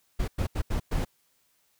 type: noise bursts at uneven times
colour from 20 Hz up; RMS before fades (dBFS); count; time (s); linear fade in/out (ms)
brown; -27; 5; 0.19-0.28 / 0.38-0.47 / 0.55-0.62 / 0.7-0.8 / 0.91-1.05; 10
effects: white hiss -69 dBFS RMS until 1.79 s